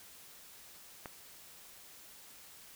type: click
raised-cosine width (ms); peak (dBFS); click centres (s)
0.5; -27; 1.058
effects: white hiss -55 dBFS RMS until 2.75 s